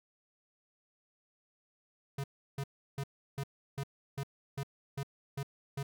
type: tone bursts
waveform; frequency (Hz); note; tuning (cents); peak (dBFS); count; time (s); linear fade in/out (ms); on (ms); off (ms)
square; 138.6; C#3; 0; -35; 10; 2.18-5.83; 5; 59; 340
effects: none